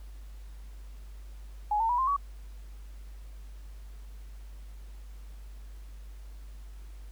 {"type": "tone with pitch steps", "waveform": "sine", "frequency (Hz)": [838, 903.3, 973.8, 1049.7, 1131.6], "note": ["G#5", "A5", "B5", "C6", "C#6"], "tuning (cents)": [15, 45, -25, 5, 35], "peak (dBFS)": -24, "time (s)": [1.71, 2.165], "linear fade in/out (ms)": 5, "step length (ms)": 91, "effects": ["added 50 Hz sine -42 dBFS peak until 7.11 s", "pink hiss -61 dBFS RMS until 7.11 s"]}